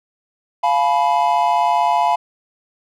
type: chord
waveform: triangle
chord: F diminished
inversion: none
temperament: equal with one note detuned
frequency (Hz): 698.5 / 852.5 / 987.8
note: F5 / Ab5 / Cb6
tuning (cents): 0 / +45 / 0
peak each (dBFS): -16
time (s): 0.63-2.16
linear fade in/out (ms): 10
effects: none